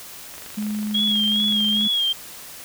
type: click train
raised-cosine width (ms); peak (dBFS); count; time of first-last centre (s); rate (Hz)
0.3; -24; 38; 0.34-1.85; 24.5
type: tone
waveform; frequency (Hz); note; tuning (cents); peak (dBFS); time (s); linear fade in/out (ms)
sine; 211.3; G#3; +30; -23; 0.57-1.88; 10
type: tone with vibrato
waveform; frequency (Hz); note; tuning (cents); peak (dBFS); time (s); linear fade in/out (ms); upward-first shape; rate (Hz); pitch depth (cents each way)
sine; 3274; G#7; -25; -18; 0.94-2.13; 10; sine; 2.4; 61
effects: white hiss -39 dBFS RMS until 2.64 s